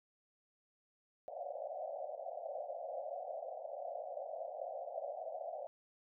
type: band-pass noise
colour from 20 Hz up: white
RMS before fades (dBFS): -44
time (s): 1.28-5.67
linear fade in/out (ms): 0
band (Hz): 530 to 740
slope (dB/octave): 96
effects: none